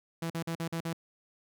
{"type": "tone bursts", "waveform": "sawtooth", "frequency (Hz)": 165.7, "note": "E3", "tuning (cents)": 9, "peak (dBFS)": -28, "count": 6, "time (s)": [0.22, 0.931], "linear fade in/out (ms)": 5, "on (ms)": 81, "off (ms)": 45, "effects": []}